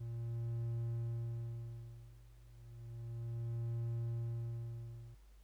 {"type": "tone with tremolo", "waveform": "triangle", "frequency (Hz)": 116.5, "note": "A#2", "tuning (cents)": -1, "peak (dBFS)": -34, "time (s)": [0, 5.15], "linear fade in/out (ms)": 10, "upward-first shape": "sine", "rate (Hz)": 0.32, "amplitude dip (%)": 95, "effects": ["added 50 Hz sine -58 dBFS peak until 5.43 s", "pink hiss -73 dBFS RMS until 5.43 s"]}